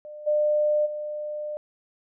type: tone with level steps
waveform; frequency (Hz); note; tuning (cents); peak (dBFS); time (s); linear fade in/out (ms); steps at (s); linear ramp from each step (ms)
sine; 600; D5; +37; -37 / -19 / -29; 0.05-1.57; 0; 0.26 / 0.85; 20
effects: none